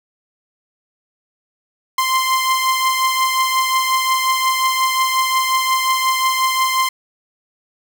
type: beating tone pair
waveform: sawtooth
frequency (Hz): 1043 / 1048.6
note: C6 / C6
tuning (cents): -6 / +3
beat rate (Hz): 5.6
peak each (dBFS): -12 / -18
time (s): 1.98-6.89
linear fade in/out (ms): 5
effects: none